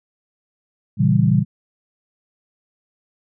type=chord; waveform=sine; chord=A# diminished seventh; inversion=none; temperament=equal; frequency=116.54 / 138.59 / 164.81 / 196 Hz; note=A#2 / C#3 / E3 / G3; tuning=0 / 0 / 0 / 0 cents; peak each=-18 dBFS; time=0.97-1.45 s; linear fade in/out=50 ms; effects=none